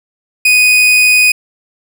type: tone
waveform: 40% pulse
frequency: 2489 Hz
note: D#7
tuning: in tune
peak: -5 dBFS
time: 0.45-1.32 s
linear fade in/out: 5 ms
effects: none